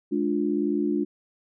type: chord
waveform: sine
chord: D diminished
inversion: second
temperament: just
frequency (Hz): 211.4 / 293.7 / 352.4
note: Ab3 / D4 / F4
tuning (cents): +31 / 0 / +16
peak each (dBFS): -28 / -25 / -27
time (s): 0.11-1.05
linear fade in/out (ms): 20
effects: none